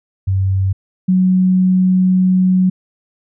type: tone pair in turn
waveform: sine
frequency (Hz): 95.8 / 185.07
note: G2 / F#3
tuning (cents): -39 / +1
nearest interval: major seventh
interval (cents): 1140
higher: second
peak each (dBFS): -12 / -9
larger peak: second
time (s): 0.27-0.73 / 1.08-2.7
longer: second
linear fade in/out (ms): 10
effects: none